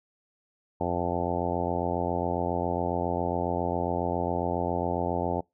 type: harmonic tone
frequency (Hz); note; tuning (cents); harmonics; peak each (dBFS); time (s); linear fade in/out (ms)
87.31; F2; 0; 1 / 2 / 3 / 4 / 5 / 6 / 7 / 8 / 9 / 10; -35 / -35 / -35 / -35 / -35 / -35 / -35 / -35 / -35 / -35; 0.8-5.41; 10
effects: noise-tail reverb RT60 0.2 s tail -25 dB re dry